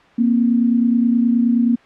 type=tone pair together; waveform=sine; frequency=234.4 / 263.9 Hz; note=A#3 / C4; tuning=+10 / +15 cents; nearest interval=major second; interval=205 cents; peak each=-13 / -20 dBFS; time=0.18-1.76 s; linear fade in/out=10 ms; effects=white hiss -48 dBFS RMS until 1.85 s + low-pass 2000 Hz 12 dB/octave